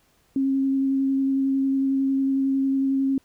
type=tone with vibrato; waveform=sine; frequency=270 Hz; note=C#4; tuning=45 cents flat; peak=-19 dBFS; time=0.36-3.18 s; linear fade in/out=2 ms; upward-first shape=square; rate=11 Hz; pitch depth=8 cents each way; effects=pink hiss -63 dBFS RMS until 3.24 s